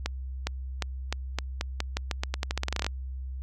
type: accelerating click train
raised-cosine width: 0.2 ms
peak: -11 dBFS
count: 22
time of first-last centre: 0.06-2.865 s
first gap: 410 ms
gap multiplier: 0.86
effects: added 65 Hz sine -33 dBFS peak until 3.42 s